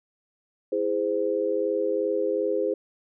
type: chord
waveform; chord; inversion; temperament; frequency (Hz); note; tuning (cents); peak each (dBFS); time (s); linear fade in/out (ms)
sine; E augmented; none; just; 329.6 / 412 / 515; E4 / G#4 / B#4; 0 / -14 / -28; -30 / -26 / -26; 0.72-2.74; 5
effects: none